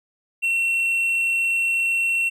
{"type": "tone", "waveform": "triangle", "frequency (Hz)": 2717, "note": "F7", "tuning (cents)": -48, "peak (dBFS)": -17, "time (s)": [0.42, 2.3], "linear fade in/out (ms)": 20, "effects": []}